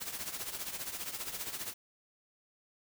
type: noise with tremolo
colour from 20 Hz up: white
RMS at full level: -37 dBFS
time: 0-1.74 s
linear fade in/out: 20 ms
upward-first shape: triangle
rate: 15 Hz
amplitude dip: 75%
effects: none